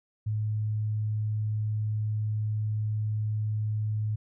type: tone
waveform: sine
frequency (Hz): 107.2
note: A2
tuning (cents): -45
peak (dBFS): -26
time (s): 0.26-4.16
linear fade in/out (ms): 10
effects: none